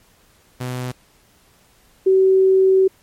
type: tone pair in turn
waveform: sawtooth / sine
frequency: 125.8 / 380.5 Hz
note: B2 / F#4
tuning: +32 / +48 cents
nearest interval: octave + perfect fifth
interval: 1916 cents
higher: second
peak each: -20 / -10 dBFS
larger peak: second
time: 0.6-0.92 / 2.06-2.88 s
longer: second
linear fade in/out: 10 ms
effects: pink hiss -55 dBFS RMS until 3.02 s + MP3 64 kbps